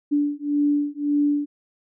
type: beating tone pair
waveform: sine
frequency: 290 / 291.8 Hz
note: D4 / D4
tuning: -22 / -11 cents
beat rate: 1.8 Hz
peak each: -22 dBFS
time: 0.11-1.46 s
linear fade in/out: 20 ms
effects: none